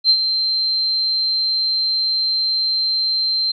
sine tone with ADSR envelope, 4131 Hz, C8, 23 cents flat, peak -8 dBFS, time 0.04-3.52 s, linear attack 56 ms, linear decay 67 ms, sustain -8 dB, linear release 10 ms, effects none

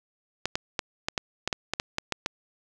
clicks, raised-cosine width 0.2 ms, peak -9 dBFS, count 12, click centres 0.456 / 0.555 / 0.792 / 1.085 / 1.178 / 1.476 / 1.528 / 1.736 / 1.799 / 1.984 / 2.123 / 2.261 s, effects none

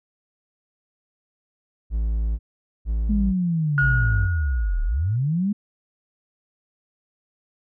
triangle tone bursts, 55 Hz, A1, in tune, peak -18 dBFS, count 3, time 1.9-4.29 s, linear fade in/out 50 ms, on 490 ms, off 460 ms
sine linear two-way sweep, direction down then up, 212.1 to 34.45 to 212.1 Hz, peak -19 dBFS, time 3.09-5.53 s, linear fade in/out 10 ms, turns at 4.83 s
sine tone with exponential decay, 1443 Hz, F#6, 44 cents flat, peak -16 dBFS, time 3.78-5.16 s, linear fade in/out 1 ms, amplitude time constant 300 ms
effects tanh soft clip ceiling -5 dBFS

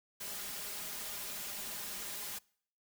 white noise with comb filter, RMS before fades -42 dBFS, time 0.2-2.39 s, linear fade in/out 10 ms, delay 4.9 ms, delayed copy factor +0.75, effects noise-tail reverb RT60 0.6 s tail -25 dB re dry

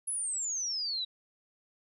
sine exponential sweep, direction down, 10630 to 3834 Hz, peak -31 dBFS, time 0.07-1.05 s, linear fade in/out 10 ms, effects none

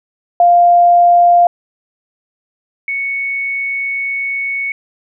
sine tone pair in turn, 698.5 / 2218 Hz, F5 / C#7, 0 / 0 cents, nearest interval octave + minor sixth, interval 2000 cents, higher second, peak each -5 / -16 dBFS, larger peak first, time 0.4-1.47 / 2.88-4.72 s, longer second, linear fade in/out 2 ms, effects none

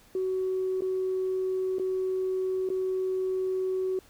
sine tone with dropouts, 374.8 Hz, F#4, 22 cents sharp, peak -25 dBFS, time 0.15-3.99 s, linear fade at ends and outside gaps 2 ms, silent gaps 0.808-0.82 / 1.785-1.796 / 2.69-2.701 s, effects tanh soft clip ceiling -21 dBFS + pink hiss -58 dBFS RMS until 4.09 s

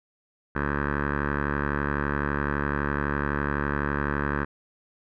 10% pulse tone with low-pass filter, 71.9 Hz, D2, 36 cents flat, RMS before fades -27 dBFS, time 0.55-4.45 s, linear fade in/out 10 ms, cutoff 1500 Hz, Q 10, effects none

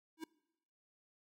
square tone with exponential growth, 320.9 Hz, E4, 46 cents flat, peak -39 dBFS, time 0.17-0.24 s, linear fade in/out 5 ms, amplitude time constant 15 ms, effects noise-tail reverb RT60 0.9 s tail -23 dB re dry + AAC 64 kbps

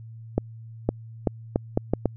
accelerating click train, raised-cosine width 2 ms, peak -7 dBFS, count 7, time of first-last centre 0.38-2.057 s, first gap 510 ms, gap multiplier 0.75, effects added 113 Hz sine -39 dBFS peak until 2.16 s

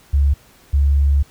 sine tone pair in turn, 70.4 / 70.4 Hz, C#2 / C#2, +27 / +27 cents, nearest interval unison, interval 0 cents, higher neither, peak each -11 dBFS, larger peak neither, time 0.13-0.34 / 0.73-1.23 s, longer second, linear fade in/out 10 ms, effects pink hiss -50 dBFS RMS until 1.3 s

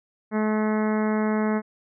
harmonic tone, 215 Hz, A3, 40 cents flat, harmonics 1 / 2 / 3 / 4 / 5 / 6 / 7 / 8 / 9 / 10, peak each -22 / -28 / -32 / -34 / -36 / -38 / -39 / -40 / -41 / -42 dBFS, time 0.31-1.62 s, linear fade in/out 50 ms, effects none

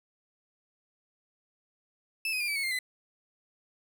35% pulse tone with pitch steps, 2627 / 2514 / 2406 / 2303 / 2204 / 2109 / 2019 Hz, E7 / D#7 / D7 / D7 / C#7 / C7 / B6, -7 / +17 / +41 / -34 / -11 / +13 / +38 cents, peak -27 dBFS, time 2.25-2.789 s, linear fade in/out 2 ms, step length 77 ms, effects none

